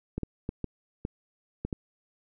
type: clicks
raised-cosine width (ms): 3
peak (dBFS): -18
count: 7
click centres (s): 0.18 / 0.233 / 0.491 / 0.643 / 1.051 / 1.65 / 1.728
effects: none